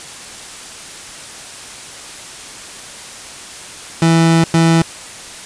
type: tone bursts at uneven times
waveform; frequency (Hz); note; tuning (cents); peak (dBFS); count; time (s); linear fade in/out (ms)
30% pulse; 164.81; E3; 0; -6; 2; 4.02-4.44 / 4.54-4.82; 2
effects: white hiss -32 dBFS RMS until 5.45 s + resampled to 22050 Hz